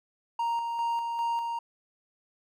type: tone with tremolo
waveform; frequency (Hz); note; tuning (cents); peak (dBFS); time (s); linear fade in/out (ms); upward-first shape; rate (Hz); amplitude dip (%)
triangle; 932.3; A#5; 0; -24; 0.39-1.59; 5; square; 2.5; 35
effects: none